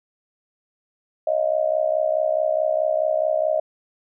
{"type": "tone with amplitude modulation", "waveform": "sine", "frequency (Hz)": 627, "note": "D#5", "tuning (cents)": 13, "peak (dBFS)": -14, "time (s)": [1.27, 3.6], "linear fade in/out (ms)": 5, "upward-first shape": "sine", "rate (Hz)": 64.7, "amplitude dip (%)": 90, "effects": []}